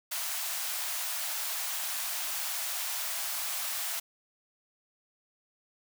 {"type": "high-pass noise", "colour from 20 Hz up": "white", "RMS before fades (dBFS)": -34, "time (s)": [0.11, 4], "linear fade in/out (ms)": 10, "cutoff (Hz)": 610, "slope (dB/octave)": 96, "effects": []}